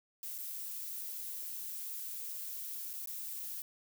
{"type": "noise with dropouts", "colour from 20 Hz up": "violet", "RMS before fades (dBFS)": -42, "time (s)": [0.23, 3.62], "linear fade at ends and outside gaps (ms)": 1, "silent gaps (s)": [[0.381, 0.385], [2.932, 2.937], [3.059, 3.073]], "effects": []}